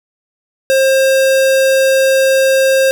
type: tone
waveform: square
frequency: 533 Hz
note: C5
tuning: 32 cents sharp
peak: -9 dBFS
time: 0.7-2.91 s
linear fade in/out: 0 ms
effects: none